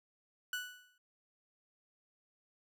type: tone with exponential decay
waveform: 30% pulse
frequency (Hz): 1481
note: F#6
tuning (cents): +1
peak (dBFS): -31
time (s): 0.53-0.98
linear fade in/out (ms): 2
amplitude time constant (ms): 96
effects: none